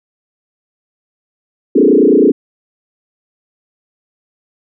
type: tone with frequency modulation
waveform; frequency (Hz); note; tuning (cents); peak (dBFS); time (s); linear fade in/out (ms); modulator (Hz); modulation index
sine; 349.2; F4; 0; -5; 1.75-2.32; 10; 29.5; 3.5
effects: none